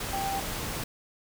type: tone in noise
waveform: sine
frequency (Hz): 784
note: G5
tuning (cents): 0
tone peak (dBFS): -29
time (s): 0.13-0.4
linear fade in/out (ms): 5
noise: pink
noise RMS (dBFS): -34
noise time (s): 0-0.84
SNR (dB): +2
effects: none